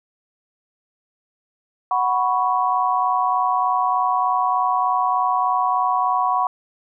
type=chord; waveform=sine; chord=F# suspended fourth; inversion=none; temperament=just; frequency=740 / 986.7 / 1110 Hz; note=F#5 / B5 / C#6; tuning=0 / -2 / +2 cents; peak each=-21 dBFS; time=1.91-6.47 s; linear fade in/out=2 ms; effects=none